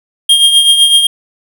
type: tone with tremolo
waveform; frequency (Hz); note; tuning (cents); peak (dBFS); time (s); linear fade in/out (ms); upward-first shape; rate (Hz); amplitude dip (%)
square; 3224; G7; +48; -3; 0.29-1.07; 5; triangle; 7.9; 60
effects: none

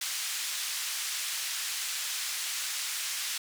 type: band-pass noise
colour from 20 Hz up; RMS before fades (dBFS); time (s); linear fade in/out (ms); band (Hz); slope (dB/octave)
white; -34; 0.01-3.38; 5; 1700 to 8400; 12
effects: none

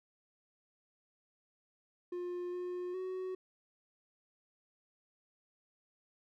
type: tone with pitch steps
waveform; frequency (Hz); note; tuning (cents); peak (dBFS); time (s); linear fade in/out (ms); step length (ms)
triangle; 355 / 358.5 / 372.3; F4 / F4 / F#4; +28 / +45 / +11; -35; 2.12-3.35; 5; 410
effects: none

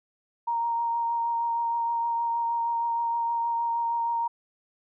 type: tone with vibrato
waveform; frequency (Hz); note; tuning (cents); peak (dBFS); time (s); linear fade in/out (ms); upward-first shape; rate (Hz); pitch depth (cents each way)
sine; 932.3; A#5; 0; -24; 0.47-4.28; 10; triangle; 6.4; 15
effects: none

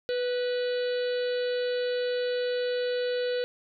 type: harmonic tone with a mistuned harmonic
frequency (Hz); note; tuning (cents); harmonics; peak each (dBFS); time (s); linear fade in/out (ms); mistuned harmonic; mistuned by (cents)
493.9; B4; 0; 1 / 3 / 4 / 5 / 6 / 7 / 8 / 9; -26 / -39 / -46 / -47 / -44 / -47 / -42 / -46; 0.09-3.44; 0; 4; -31
effects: none

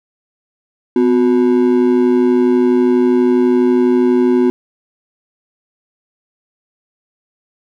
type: ring-modulated tone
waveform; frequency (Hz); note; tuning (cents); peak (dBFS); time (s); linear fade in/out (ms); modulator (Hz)
triangle; 308.3; D#4; -16; -4; 0.96-4.5; 0; 56.1
effects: none

